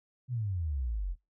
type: exponential sweep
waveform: sine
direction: down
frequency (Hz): 130.81 to 41.2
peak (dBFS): -30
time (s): 0.28-1.16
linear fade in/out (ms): 50
effects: noise-tail reverb RT60 0.2 s tail -23 dB re dry